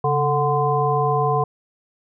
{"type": "harmonic tone with a mistuned harmonic", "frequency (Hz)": 147.3, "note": "D3", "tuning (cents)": 6, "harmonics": [1, 3, 5, 7], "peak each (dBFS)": [-22, -22, -22, -22], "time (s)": [0.04, 1.44], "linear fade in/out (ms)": 5, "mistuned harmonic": 1, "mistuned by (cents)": -110, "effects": []}